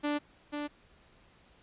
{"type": "tone with echo", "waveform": "sawtooth", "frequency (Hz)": 293.7, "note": "D4", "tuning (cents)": 0, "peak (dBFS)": -25, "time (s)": [0.03, 0.19], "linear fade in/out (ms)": 20, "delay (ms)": 490, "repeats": 1, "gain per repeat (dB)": -5, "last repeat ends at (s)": 0.68, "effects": ["pink hiss -62 dBFS RMS until 1.62 s", "resampled to 8000 Hz"]}